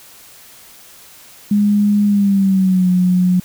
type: tone with pitch glide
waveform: sine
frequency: 206 to 181.42 Hz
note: G#3 to F#3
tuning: -14 to -34 cents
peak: -10 dBFS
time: 1.51-3.4 s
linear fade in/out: 5 ms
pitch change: -220 cents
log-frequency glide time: 2.05-2.89 s
effects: white hiss -42 dBFS RMS until 3.44 s